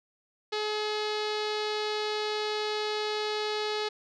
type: tone with low-pass filter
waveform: sawtooth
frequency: 424.7 Hz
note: G#4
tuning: 39 cents sharp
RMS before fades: -31 dBFS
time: 0.52-3.89 s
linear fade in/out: 10 ms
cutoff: 4300 Hz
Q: 3.2
effects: none